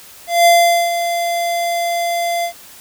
square tone with ADSR envelope, 688 Hz, F5, 26 cents flat, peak -7 dBFS, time 0.27-2.53 s, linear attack 190 ms, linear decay 440 ms, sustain -10 dB, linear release 90 ms, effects white hiss -40 dBFS RMS until 2.8 s

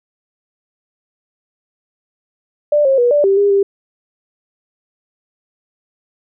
sine tone with pitch steps, 591 / 538 / 483.8 / 585 / 391.5 / 404.4 / 396.7 Hz, D5 / C5 / B4 / D5 / G4 / G#4 / G4, +11 / +48 / -36 / -7 / -2 / -46 / +21 cents, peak -9 dBFS, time 2.72-3.63 s, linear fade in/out 5 ms, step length 130 ms, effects none

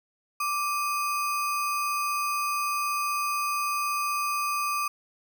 sine tone with sample-and-hold, 1173 Hz, D6, 2 cents flat, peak -25 dBFS, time 0.4-4.88 s, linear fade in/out 5 ms, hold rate 3675 Hz, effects none

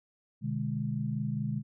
sine chord, G# diminished, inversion first, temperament just, 124.59 / 149.51 / 207.7 Hz, B2 / D3 / G#3, +16 / +31 / 0 cents, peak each -34 dBFS, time 0.41-1.63 s, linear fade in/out 50 ms, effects none

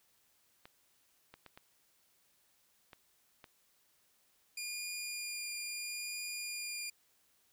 clicks, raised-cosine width 0.3 ms, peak -35 dBFS, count 6, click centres 0.655 / 1.34 / 1.463 / 1.575 / 2.932 / 3.442 s
15% pulse tone with vibrato, 2418 Hz, D7, 50 cents sharp, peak -32 dBFS, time 4.57-6.9 s, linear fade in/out 5 ms, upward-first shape triangle, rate 0.76 Hz, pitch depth 9 cents each way
effects white hiss -72 dBFS RMS until 7.52 s

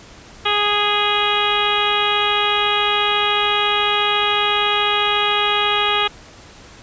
harmonic tone with a mistuned harmonic, 414 Hz, G#4, 5 cents flat, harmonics 1 / 2 / 3 / 4 / 5 / 6 / 7 / 8 / 9, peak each -25 / -23 / -21 / -27 / -27 / -24 / -25 / -22 / -27 dBFS, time 0.45-6.08 s, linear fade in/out 10 ms, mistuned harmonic 9, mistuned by +39 cents, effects pink hiss -42 dBFS RMS until 6.82 s + resampled to 16000 Hz

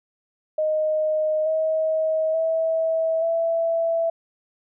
sine tone with pitch steps, 620 / 634.1 / 648.6 / 663.3 Hz, D#5 / D#5 / E5 / E5, -6 / +33 / -28 / +11 cents, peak -19 dBFS, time 0.58-4.1 s, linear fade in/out 5 ms, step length 880 ms, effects none

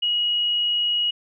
sine tone, 2900 Hz, F#7, 35 cents flat, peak -19 dBFS, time 0.02-1.11 s, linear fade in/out 10 ms, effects none

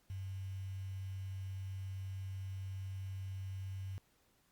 sine tone with quantisation, 95.8 Hz, G2, 39 cents flat, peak -40 dBFS, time 0.1-3.98 s, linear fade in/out 0 ms, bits 10, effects pink hiss -73 dBFS RMS until 4.51 s + Opus 48 kbps

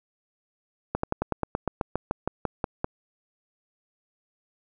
slowing click train, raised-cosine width 1 ms, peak -11 dBFS, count 15, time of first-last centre 0.95-2.844 s, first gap 84 ms, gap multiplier 1.07, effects none

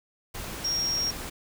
sine tone in noise, 5588 Hz, F8, in tune, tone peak -25 dBFS, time 0.64-1.11 s, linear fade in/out 10 ms, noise pink, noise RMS -37 dBFS, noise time 0.34-1.3 s, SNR +9 dB, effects none

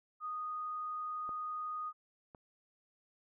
sine tone, 1239 Hz, D#6, 8 cents flat, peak -37 dBFS, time 0.2-1.93 s, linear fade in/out 50 ms
clicks, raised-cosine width 1 ms, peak -35 / -38 dBFS, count 2, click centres 1.292 / 2.348 s
effects none

